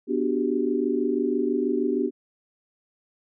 sine chord, G major seventh, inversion first, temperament equal with one note detuned, 246.9 / 293.7 / 370 / 396.3 Hz, B3 / D4 / F#4 / G4, 0 / 0 / 0 / +19 cents, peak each -27 dBFS, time 0.07-2.11 s, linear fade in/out 50 ms, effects none

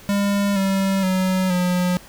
square tone with pitch steps, 201.2 / 193.79 / 186.65 / 179.77 Hz, G3 / G3 / F#3 / F#3, +45 / -20 / +15 / -50 cents, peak -18 dBFS, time 0.09-1.97 s, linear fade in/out 0 ms, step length 470 ms, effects pink hiss -44 dBFS RMS until 2.08 s

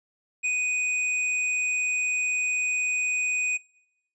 square tone, 2489 Hz, D#7, in tune, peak -24 dBFS, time 0.43-3.58 s, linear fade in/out 20 ms, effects noise-tail reverb RT60 0.9 s tail -24 dB re dry + resampled to 22050 Hz

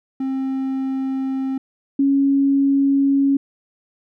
triangle / sine tone pair in turn, 266 / 276.4 Hz, C4 / C#4, +29 / -5 cents, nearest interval minor second, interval 66 cents, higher second, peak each -18 / -13 dBFS, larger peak second, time 0.2-1.58 / 1.99-3.37 s, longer neither, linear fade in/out 5 ms, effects none

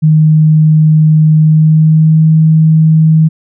sine tone with pitch glide, 155.56 to 158.37 Hz, D#3 to D#3, 0 to +31 cents, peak -3 dBFS, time 0.02-3.29 s, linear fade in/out 20 ms, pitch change +31 cents, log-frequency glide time 1.38-2.26 s, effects none

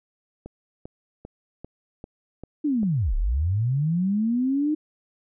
click train, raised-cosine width 2 ms, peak -24 dBFS, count 7, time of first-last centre 0.46-2.832 s, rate 2.53 Hz
sine linear two-way sweep, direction down then up, 310.5 to 30.87 to 310.5 Hz, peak -20 dBFS, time 2.64-4.75 s, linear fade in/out 10 ms, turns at 3.15 s
effects none

